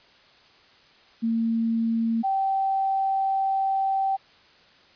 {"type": "tone pair in turn", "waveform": "sine", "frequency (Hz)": [227.7, 775.7], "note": ["A#3", "G5"], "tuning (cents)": [-40, -18], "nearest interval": "octave + major sixth", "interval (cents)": 2122, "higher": "second", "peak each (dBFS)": -21, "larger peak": "neither", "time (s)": [[1.22, 2.23], [2.23, 4.17]], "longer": "second", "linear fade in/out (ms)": 20, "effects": ["white hiss -55 dBFS RMS until 4.95 s", "resampled to 11025 Hz"]}